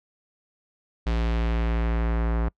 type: tone with low-pass filter sweep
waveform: square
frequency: 57 Hz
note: A#1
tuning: 38 cents flat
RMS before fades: -24 dBFS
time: 1.06-2.49 s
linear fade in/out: 10 ms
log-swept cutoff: 4000 to 1400 Hz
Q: 1.1
effects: noise-tail reverb RT60 0.1 s tail -26 dB re dry